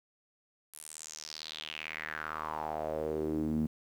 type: tone with band-pass filter sweep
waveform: sawtooth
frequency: 77.78 Hz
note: D#2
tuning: in tune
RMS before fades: -37 dBFS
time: 0.73-3.67 s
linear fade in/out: 10 ms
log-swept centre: 11000 to 210 Hz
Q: 4.6
effects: 10-bit